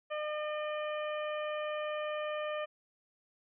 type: harmonic tone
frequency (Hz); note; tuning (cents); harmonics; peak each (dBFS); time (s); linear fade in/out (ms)
605; D#5; -49; 1 / 2 / 3 / 4 / 5; -35 / -41 / -45 / -47 / -49; 0.1-2.66; 20
effects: none